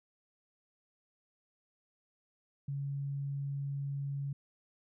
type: tone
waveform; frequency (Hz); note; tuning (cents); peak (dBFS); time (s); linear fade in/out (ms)
sine; 140; C#3; +18; -34; 2.68-4.33; 5
effects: none